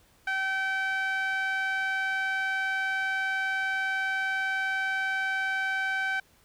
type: tone with band-pass filter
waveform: sawtooth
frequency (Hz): 770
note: G5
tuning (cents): -31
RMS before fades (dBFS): -29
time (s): 0.27-6.2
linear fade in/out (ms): 5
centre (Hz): 1700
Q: 3
effects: pink hiss -62 dBFS RMS until 6.44 s